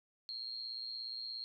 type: tone with amplitude modulation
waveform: sine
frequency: 4240 Hz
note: C8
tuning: 22 cents sharp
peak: -37 dBFS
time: 0.29-1.44 s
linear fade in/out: 0 ms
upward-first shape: sine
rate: 117 Hz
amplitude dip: 75%
effects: none